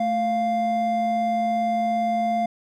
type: tone pair together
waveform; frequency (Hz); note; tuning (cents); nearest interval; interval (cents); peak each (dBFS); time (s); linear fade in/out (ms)
triangle; 220 / 697.4; A3 / F5; 0 / -3; octave + minor sixth; 1997; -25 / -19; 0-2.46; 5
effects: none